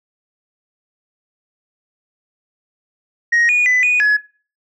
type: tone with pitch steps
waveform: sine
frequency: 1878 / 2453 / 2000 / 2469 / 1693 Hz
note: A#6 / D#7 / B6 / D#7 / G#6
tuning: +12 / -25 / +21 / -14 / +33 cents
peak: -9 dBFS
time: 3.32-4.17 s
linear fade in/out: 10 ms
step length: 170 ms
effects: noise-tail reverb RT60 0.4 s tail -21 dB re dry + tanh soft clip ceiling -9 dBFS